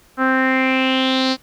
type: tone with low-pass filter sweep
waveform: sawtooth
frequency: 261.6 Hz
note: C4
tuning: in tune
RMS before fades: -17 dBFS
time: 0.17-1.37 s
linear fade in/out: 50 ms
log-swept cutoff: 1400 to 4600 Hz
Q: 5.5
effects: pink hiss -52 dBFS RMS until 1.42 s